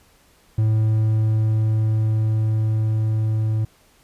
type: tone with level ramp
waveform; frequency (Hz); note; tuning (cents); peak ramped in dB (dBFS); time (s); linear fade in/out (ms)
triangle; 109.3; A2; -11; -13 to -16; 0.58-3.65; 5
effects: pink hiss -56 dBFS RMS until 4.03 s + resampled to 32000 Hz